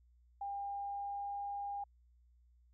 sine tone with pitch glide, 801 to 807 Hz, G5 to G#5, +37 to -50 cents, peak -38 dBFS, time 0.41-1.84 s, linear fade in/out 5 ms, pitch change +13 cents, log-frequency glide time 0.51-1.43 s, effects added 60 Hz sine -64 dBFS peak until 2.73 s

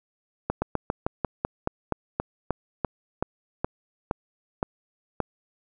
slowing click train, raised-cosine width 1 ms, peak -10 dBFS, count 17, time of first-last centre 0.5-5.203 s, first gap 120 ms, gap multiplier 1.11, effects none

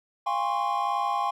triangle chord, Db major seventh, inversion first, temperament equal with one note detuned, 698.5 / 809.8 / 1046.5 / 1108.7 Hz, F5 / Ab5 / C6 / Db6, 0 / -44 / 0 / 0 cents, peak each -31 / -26 / -27 / -30 dBFS, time 0.26-1.31 s, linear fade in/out 10 ms, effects none

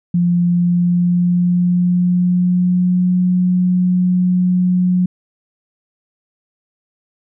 sine tone with pitch glide, 174.61 to 181.08 Hz, F3 to F#3, 0 to -37 cents, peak -11 dBFS, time 0.14-5.06 s, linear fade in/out 5 ms, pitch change +63 cents, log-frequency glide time 0.46-3.16 s, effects none

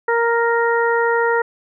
harmonic tone, 466.2 Hz, A#4, in tune, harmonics 1 / 2 / 3 / 4, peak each -17 / -20 / -22 / -23 dBFS, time 0.08-1.42 s, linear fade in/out 5 ms, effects none

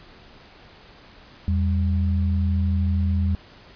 sine tone pair together, 83.72 / 196.5 Hz, E2 / G3, +27 / +4 cents, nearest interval octave + minor third, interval 1477 cents, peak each -19 / -26 dBFS, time 1.48-3.35 s, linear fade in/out 0 ms, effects pink hiss -48 dBFS RMS until 3.75 s + resampled to 11025 Hz

